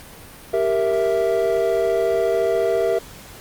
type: chord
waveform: triangle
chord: E diminished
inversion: first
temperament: equal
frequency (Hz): 392 / 466.2 / 659.3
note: G4 / Bb4 / E5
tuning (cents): 0 / 0 / 0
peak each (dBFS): -20 / -19 / -19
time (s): 0.53-2.99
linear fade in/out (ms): 10
effects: pink hiss -41 dBFS RMS until 3.4 s + Opus 48 kbps